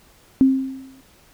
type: tone with exponential decay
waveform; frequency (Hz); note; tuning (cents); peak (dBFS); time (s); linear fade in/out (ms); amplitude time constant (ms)
sine; 265.5; C4; +25; -8; 0.41-1.01; 0; 130
effects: pink hiss -53 dBFS RMS until 1.33 s